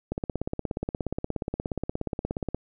click train, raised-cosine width 2 ms, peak -15 dBFS, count 42, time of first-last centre 0.12-2.546 s, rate 16.9 Hz, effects none

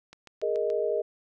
click train, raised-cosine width 0.2 ms, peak -29 dBFS, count 5, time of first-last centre 0.13-0.701 s, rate 7 Hz
sine chord, Ab suspended second, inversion none, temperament just, 415.3 / 467.2 / 623 Hz, Ab4 / Bb4 / Eb5, 0 / +4 / +2 cents, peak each -29 dBFS, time 0.42-1.02 s, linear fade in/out 10 ms
effects none

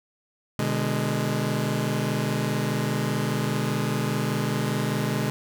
sawtooth chord, G# diminished, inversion first, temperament just, 124.59 / 149.51 / 207.7 Hz, B2 / D3 / G#3, +16 / +31 / 0 cents, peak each -24 dBFS, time 0.59-5.3 s, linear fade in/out 0 ms, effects none

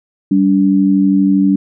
sine tone pair together, 194.8 / 287.4 Hz, G3 / D4, -11 / -37 cents, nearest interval perfect fifth, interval 674 cents, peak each -11 dBFS, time 0.31-1.56 s, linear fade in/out 5 ms, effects none

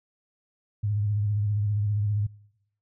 sine tone with vibrato, 103.83 Hz, G#2, in tune, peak -23 dBFS, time 0.83-2.27 s, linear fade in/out 10 ms, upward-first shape sine, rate 15 Hz, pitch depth 54 cents each way, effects noise-tail reverb RT60 0.9 s tail -25 dB re dry

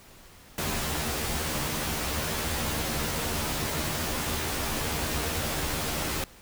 pink noise with comb filter, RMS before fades -30 dBFS, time 0.58-6.24 s, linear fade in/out 2 ms, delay 13 ms, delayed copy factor +0.95, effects pink hiss -52 dBFS RMS until 6.41 s

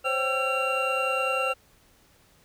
triangle tone cluster, 524 / 554 / 775 / 1343 / 2766 Hz, C5 / C#5 / G5 / E6 / F7, +2 / -1 / -20 / +32 / -17 cents, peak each -27 / -33 / -32 / -27 / -27 dBFS, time 0.04-1.54 s, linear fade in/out 20 ms, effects pink hiss -60 dBFS RMS until 2.44 s

